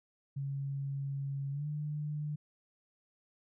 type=tone with pitch glide; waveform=sine; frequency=138.59 to 149.4 Hz; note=C#3 to D3; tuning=0 to +30 cents; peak=-34 dBFS; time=0.36-2.36 s; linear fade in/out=10 ms; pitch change=+130 cents; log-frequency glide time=1.51-1.66 s; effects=none